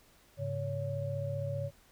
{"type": "tone cluster", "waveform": "sine", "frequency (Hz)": [104.1, 139.3, 562], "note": ["G#2", "C#3", "C#5"], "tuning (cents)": [5, 9, 24], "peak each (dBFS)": [-37, -37, -37], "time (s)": [0.37, 1.71], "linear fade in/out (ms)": 50, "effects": ["pink hiss -63 dBFS RMS until 1.91 s"]}